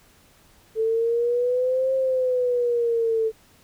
sine exponential two-way sweep, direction up then down, 440 to 531 to 440 Hz, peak -19 dBFS, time 0.75-3.32 s, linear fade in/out 50 ms, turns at 1.94 s, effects pink hiss -56 dBFS RMS until 3.63 s

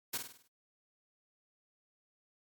white noise with echo, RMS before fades -35 dBFS, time 0.13-0.18 s, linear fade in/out 10 ms, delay 50 ms, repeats 6, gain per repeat -6 dB, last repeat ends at 0.48 s, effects MP3 96 kbps

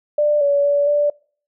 sine tone with pitch steps, 593 / 569 / 574 / 585 Hz, D5 / C#5 / D5 / D5, +17 / +45 / -40 / -7 cents, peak -13 dBFS, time 0.18-1.1 s, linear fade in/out 5 ms, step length 230 ms, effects noise-tail reverb RT60 0.5 s tail -26 dB re dry

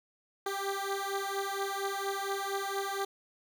15% pulse beating tone pair, 392 / 396.3 Hz, G4 / G4, 0 / +19 cents, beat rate 4.3 Hz, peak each -29 / -29 dBFS, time 0.46-3.05 s, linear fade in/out 5 ms, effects none

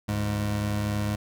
25% pulse tone pair together, 72.25 / 103.9 Hz, D2 / G#2, -28 / +1 cents, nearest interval tritone, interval 629 cents, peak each -32 / -22 dBFS, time 0.08-1.16 s, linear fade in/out 10 ms, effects none

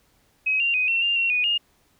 sine tone with pitch steps, 2542 / 2772 / 2504 / 2712 / 2795 / 2734 / 2472 / 2838 Hz, D#7 / F7 / D#7 / E7 / F7 / F7 / D#7 / F7, +36 / -14 / +10 / +49 / +1 / -37 / -12 / +27 cents, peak -19 dBFS, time 0.46-1.58 s, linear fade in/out 10 ms, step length 140 ms, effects pink hiss -63 dBFS RMS until 1.99 s

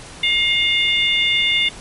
harmonic tone, 710 Hz, F5, 28 cents sharp, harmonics 3 / 4 / 5, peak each -18 / -19 / -19 dBFS, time 0.23-1.69 s, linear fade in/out 5 ms, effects pink hiss -37 dBFS RMS until 1.8 s + MP3 48 kbps

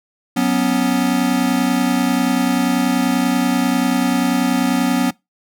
square chord, F# suspended fourth, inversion none, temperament equal, 185 / 246.9 / 277.2 Hz, F#3 / B3 / C#4, 0 / 0 / 0 cents, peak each -22 / -18 / -20 dBFS, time 0.36-5.11 s, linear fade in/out 10 ms, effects noise-tail reverb RT60 0.2 s tail -23 dB re dry

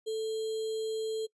sine tone with sample-and-hold, 440 Hz, A4, in tune, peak -30 dBFS, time 0.06-1.27 s, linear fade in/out 20 ms, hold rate 3675 Hz, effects noise-tail reverb RT60 0.1 s tail -23 dB re dry + resampled to 24000 Hz

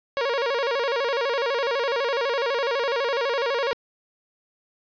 sawtooth tone with vibrato, 510 Hz, C5, 44 cents flat, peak -18 dBFS, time 0.17-3.73 s, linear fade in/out 0 ms, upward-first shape square, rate 12 Hz, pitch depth 140 cents each way, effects resampled to 11025 Hz + 10-bit

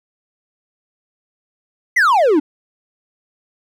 triangle exponential sweep, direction down, 2093 to 277.2 Hz, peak -8 dBFS, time 1.96-2.4 s, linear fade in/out 10 ms, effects none

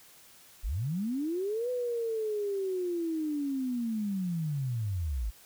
sine linear two-way sweep, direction up then down, 34.65 to 502 to 48.03 Hz, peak -29 dBFS, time 0.63-5.31 s, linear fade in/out 20 ms, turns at 1.7 s, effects white hiss -56 dBFS RMS until 5.45 s

